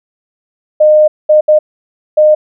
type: tone bursts at uneven times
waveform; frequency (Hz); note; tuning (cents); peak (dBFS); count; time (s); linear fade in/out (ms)
sine; 611; D#5; -32; -3; 4; 0.8-1.08 / 1.29-1.41 / 1.48-1.59 / 2.17-2.35; 10
effects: none